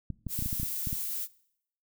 clicks, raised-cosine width 5 ms, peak -22 dBFS, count 10, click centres 0.103 / 0.267 / 0.39 / 0.424 / 0.46 / 0.529 / 0.599 / 0.631 / 0.872 / 0.929 s
violet noise, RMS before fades -34 dBFS, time 0.28-1.28 s, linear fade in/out 50 ms
effects noise-tail reverb RT60 0.7 s tail -21 dB re dry

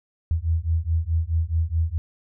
sine beating tone pair, 79.7 / 84.4 Hz, D#2 / E2, +42 / +41 cents, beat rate 4.7 Hz, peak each -23 dBFS, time 0.31-1.98 s, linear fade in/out 0 ms, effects none

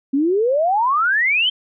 sine exponential sweep, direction up, 263.1 to 3182 Hz, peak -14 dBFS, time 0.13-1.5 s, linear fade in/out 10 ms, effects none

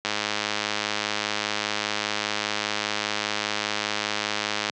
click train, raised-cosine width 0.2 ms, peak -7 dBFS, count 489, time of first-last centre 0.05-4.698 s, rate 105 Hz, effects high-pass 150 Hz 12 dB/octave + low-pass 7000 Hz 12 dB/octave

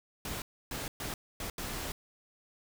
pink noise bursts at uneven times, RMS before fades -38 dBFS, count 5, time 0.25-0.42 / 0.71-0.88 / 1-1.14 / 1.4-1.5 / 1.58-1.92 s, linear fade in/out 2 ms, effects none

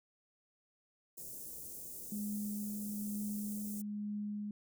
white band-stop noise, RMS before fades -47 dBFS, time 1.17-3.82 s, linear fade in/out 10 ms, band 510 to 7100 Hz, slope 24 dB/octave
sine tone with tremolo, 207.7 Hz, G#3, in tune, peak -36 dBFS, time 2.12-4.51 s, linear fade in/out 2 ms, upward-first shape triangle, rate 1.1 Hz, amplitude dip 30%
effects none

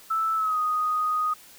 sine tone with pitch glide, 1317 to 1244.5 Hz, E6 to D#6, -2 to 0 cents, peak -22 dBFS, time 0.1-1.34 s, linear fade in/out 10 ms, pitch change -98 cents, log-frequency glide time 0.35-0.58 s, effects white hiss -50 dBFS RMS until 1.58 s

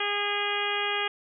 harmonic tone, 409.5 Hz, G#4, 24 cents flat, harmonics 1 / 2 / 3 / 4 / 5 / 6 / 7 / 8, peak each -34 / -34 / -34 / -34 / -34 / -34 / -34 / -34 dBFS, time 0-1.08 s, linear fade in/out 5 ms, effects none

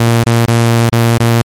sawtooth tone with dropouts, 116.54 Hz, A#2, in tune, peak -3 dBFS, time 0-1.42 s, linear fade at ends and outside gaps 5 ms, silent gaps 0.238-0.263 / 0.46-0.48 / 0.897-0.924 / 1.181-1.201 s, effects MP3 64 kbps

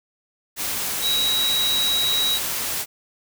sine tone in noise, 3853 Hz, B7, 44 cents flat, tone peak -19 dBFS, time 1.01-2.4 s, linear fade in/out 50 ms, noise white, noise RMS -26 dBFS, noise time 0.56-2.86 s, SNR +4 dB, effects none

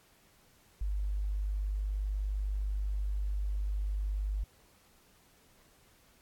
sine tone, 50.2 Hz, G1, 42 cents sharp, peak -30 dBFS, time 0.81-4.44 s, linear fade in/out 5 ms, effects pink hiss -64 dBFS RMS until 6.21 s + AAC 64 kbps

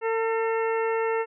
harmonic tone with a mistuned harmonic, 451.1 Hz, A4, 43 cents sharp, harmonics 1 / 2 / 3 / 4 / 5 / 6, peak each -24 / -30 / -34 / -36 / -38 / -40 dBFS, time 0.01-1.26 s, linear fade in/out 50 ms, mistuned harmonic 5, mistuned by -74 cents, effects none

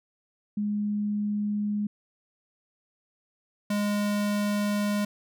sine / square tone pair in turn, 207.7 / 206.1 Hz, G#3 / G#3, 0 / -13 cents, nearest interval unison, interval 13 cents, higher first, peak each -25 dBFS, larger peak neither, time 0.57-1.87 / 3.7-5.05 s, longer second, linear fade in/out 5 ms, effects none

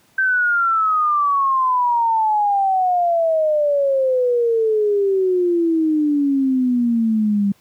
sine exponential sweep, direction down, 1561 to 197.4 Hz, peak -14 dBFS, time 0.18-7.52 s, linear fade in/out 5 ms, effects pink hiss -56 dBFS RMS until 7.6 s + high-pass 100 Hz 12 dB/octave

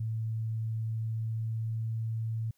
sine tone with pitch glide, 111.5 to 112.41 Hz, A2 to A2, +23 to +38 cents, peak -30 dBFS, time 0-2.51 s, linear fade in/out 5 ms, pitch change +15 cents, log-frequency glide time 0.78-2.03 s, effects white hiss -74 dBFS RMS until 2.57 s

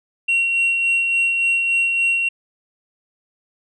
sine tone with tremolo, 2740 Hz, F7, 34 cents flat, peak -12 dBFS, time 0.28-2.29 s, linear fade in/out 10 ms, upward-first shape sine, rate 3.5 Hz, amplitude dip 40%, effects tanh soft clip ceiling -13 dBFS

